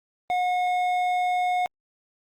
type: tone with hard clipping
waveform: sine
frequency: 724 Hz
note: F#5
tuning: 38 cents flat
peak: -23 dBFS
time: 0.3-1.66 s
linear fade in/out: 0 ms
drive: 8 dB
effects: Opus 32 kbps